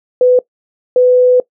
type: tone pair in turn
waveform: sine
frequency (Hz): 500 / 500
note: B4 / B4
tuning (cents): +21 / +21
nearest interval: unison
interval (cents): 0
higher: neither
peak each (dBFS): -5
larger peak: neither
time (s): 0.21-0.39 / 0.96-1.4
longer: second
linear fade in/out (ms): 2
effects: noise-tail reverb RT60 0.1 s tail -20 dB re dry